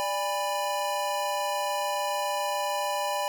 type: chord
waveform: square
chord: G# diminished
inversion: second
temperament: equal with one note detuned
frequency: 587.3 / 815.4 / 987.8 Hz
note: D5 / G#5 / B5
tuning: 0 / -32 / 0 cents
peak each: -32 dBFS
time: 0-3.28 s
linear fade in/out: 0 ms
effects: none